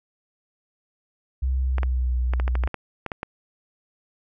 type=tone with pitch glide; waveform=sine; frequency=65 to 61.74 Hz; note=C2 to B1; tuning=-11 to 0 cents; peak=-20 dBFS; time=1.42-2.68 s; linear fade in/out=10 ms; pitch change=-89 cents; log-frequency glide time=1.61-2.17 s
type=clicks; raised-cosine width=0.5 ms; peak=-14 dBFS; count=12; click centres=1.783 / 1.832 / 2.336 / 2.399 / 2.479 / 2.554 / 2.637 / 2.675 / 2.743 / 3.063 / 3.118 / 3.231 s
effects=none